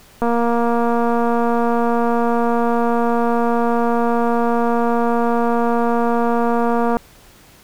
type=click train; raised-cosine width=1 ms; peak=-6 dBFS; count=1587; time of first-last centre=0.22-6.969 s; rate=235 Hz; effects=pink hiss -47 dBFS RMS until 7.63 s